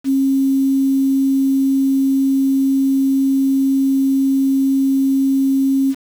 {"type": "tone with quantisation", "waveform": "sine", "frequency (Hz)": 270.2, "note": "C#4", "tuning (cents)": -44, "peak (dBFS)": -12, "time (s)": [0.04, 5.95], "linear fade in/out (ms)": 50, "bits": 6, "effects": []}